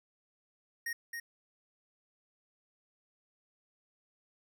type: tone with echo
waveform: square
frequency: 1864.7 Hz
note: A#6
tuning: in tune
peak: -35 dBFS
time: 0.86-0.93 s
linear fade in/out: 5 ms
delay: 270 ms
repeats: 1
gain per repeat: -4 dB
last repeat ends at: 1.2 s
effects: none